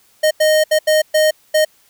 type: tone bursts at uneven times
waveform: square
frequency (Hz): 619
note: D#5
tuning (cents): -9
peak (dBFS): -11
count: 6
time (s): 0.23-0.31 / 0.4-0.64 / 0.71-0.79 / 0.87-1.02 / 1.14-1.31 / 1.54-1.65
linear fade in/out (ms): 10
effects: white hiss -54 dBFS RMS until 1.89 s